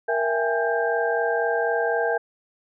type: tone cluster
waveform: sine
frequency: 467.4 / 663 / 792 / 836 / 1587 Hz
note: A#4 / E5 / G5 / G#5 / G6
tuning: +5 / +10 / +18 / +11 / +21 cents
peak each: -24 / -26 / -30 / -30 / -27 dBFS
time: 0.08-2.18 s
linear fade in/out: 10 ms
effects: none